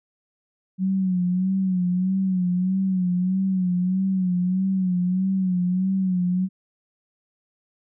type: tone with vibrato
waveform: sine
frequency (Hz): 185.1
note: F#3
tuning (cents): +1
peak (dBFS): -19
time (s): 0.78-6.49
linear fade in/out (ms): 50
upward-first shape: sine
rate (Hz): 1.6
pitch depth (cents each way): 64
effects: none